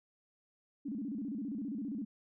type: tone with vibrato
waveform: sine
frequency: 246.6 Hz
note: B3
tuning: 2 cents flat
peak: -36 dBFS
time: 0.85-2.05 s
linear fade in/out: 10 ms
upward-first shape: square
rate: 15 Hz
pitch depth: 240 cents each way
effects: none